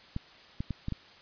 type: clicks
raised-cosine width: 5 ms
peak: -20 dBFS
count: 5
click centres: 0.164 / 0.605 / 0.707 / 0.884 / 0.923 s
effects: white hiss -54 dBFS RMS until 1.21 s + resampled to 11025 Hz